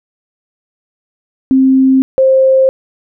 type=tone pair in turn; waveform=sine; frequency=264.2 / 528.4 Hz; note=C4 / C5; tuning=+17 / +17 cents; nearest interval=octave; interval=1200 cents; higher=second; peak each=-5 dBFS; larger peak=neither; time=1.51-2.02 / 2.18-2.69 s; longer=neither; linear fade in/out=0 ms; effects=none